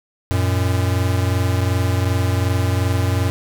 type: tone pair together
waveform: square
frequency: 91.91 / 114.6 Hz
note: F#2 / A#2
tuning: -11 / -29 cents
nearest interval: major third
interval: 382 cents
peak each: -18 / -22 dBFS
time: 0.31-3.3 s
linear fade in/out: 0 ms
effects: none